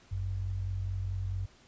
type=tone pair together; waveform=sine; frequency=50.27 / 94.9 Hz; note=G1 / F#2; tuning=+44 / +44 cents; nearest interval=major seventh; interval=1100 cents; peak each=-37 / -32 dBFS; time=0.11-1.46 s; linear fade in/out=10 ms; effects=pink hiss -60 dBFS RMS until 1.67 s + resampled to 16000 Hz